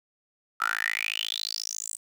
10% pulse tone with high-pass filter sweep, 54.1 Hz, A1, 29 cents flat, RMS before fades -31 dBFS, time 0.6-1.97 s, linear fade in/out 10 ms, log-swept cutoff 1300 to 8500 Hz, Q 9.5, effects none

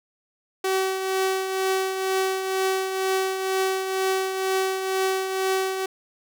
sawtooth tone with tremolo, 380.5 Hz, F#4, 48 cents sharp, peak -16 dBFS, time 0.64-5.86 s, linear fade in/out 5 ms, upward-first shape triangle, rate 2.1 Hz, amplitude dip 55%, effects none

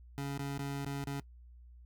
25% pulse tone with dropouts, 140 Hz, C#3, 18 cents sharp, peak -32 dBFS, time 0.18-1.2 s, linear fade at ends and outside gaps 0 ms, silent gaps 0.376-0.394 / 0.58-0.592 / 0.847-0.861 / 1.039-1.072 s, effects noise-tail reverb RT60 0.1 s tail -21 dB re dry + added 60 Hz sine -52 dBFS peak until 1.85 s

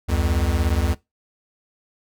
square beating tone pair, 68.8 / 85.8 Hz, C#2 / F2, -12 / -30 cents, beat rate 17 Hz, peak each -22 dBFS, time 0.08-0.95 s, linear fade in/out 20 ms, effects noise-tail reverb RT60 0.2 s tail -20 dB re dry

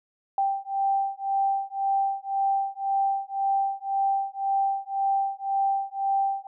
sine beating tone pair, 784 / 785.9 Hz, G5 / G5, 0 / +4 cents, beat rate 1.9 Hz, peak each -26 dBFS, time 0.38-6.47 s, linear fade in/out 2 ms, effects none

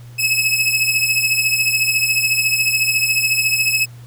sawtooth beating tone pair, 2573 / 2587 Hz, E7 / E7, -43 / -33 cents, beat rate 14 Hz, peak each -14 / -15 dBFS, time 0.18-3.86 s, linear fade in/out 20 ms, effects added 120 Hz sine -35 dBFS peak until 4.06 s + pink hiss -49 dBFS RMS until 4.06 s

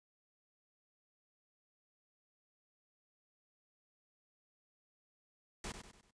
pink noise with echo, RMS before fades -43 dBFS, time 5.64-5.72 s, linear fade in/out 2 ms, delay 97 ms, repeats 4, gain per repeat -7 dB, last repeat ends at 6.108 s, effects noise-tail reverb RT60 0.1 s tail -19 dB re dry + resampled to 22050 Hz

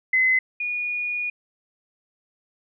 sine tone pair in turn, 2040 / 2449 Hz, C7 / D#7, -44 / -28 cents, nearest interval minor third, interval 316 cents, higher second, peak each -16 / -24 dBFS, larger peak first, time 0.13-0.39 / 0.6-1.3 s, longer second, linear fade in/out 5 ms, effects none

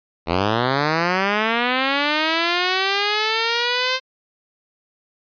5% pulse linear sweep, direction up, 79.5 to 523.3 Hz, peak -6 dBFS, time 0.26-4 s, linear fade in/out 50 ms, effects resampled to 11025 Hz

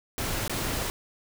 pink noise with dropouts, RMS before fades -30 dBFS, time 0.18-0.9 s, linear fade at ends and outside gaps 0 ms, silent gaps 0.478-0.496 s, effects none

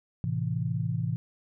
sine chord, A minor, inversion none, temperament equal with one note detuned, 110 / 131.19 / 164.81 Hz, A2 / C3 / E3, 0 / +5 / 0 cents, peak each -31 dBFS, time 0.24-1.16 s, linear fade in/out 0 ms, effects none

